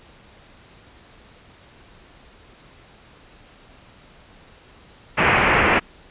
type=low-pass noise; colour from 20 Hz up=white; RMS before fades=-17 dBFS; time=5.17-5.8 s; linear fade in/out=20 ms; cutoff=2600 Hz; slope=48 dB/octave; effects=pink hiss -49 dBFS RMS until 6.1 s + resampled to 8000 Hz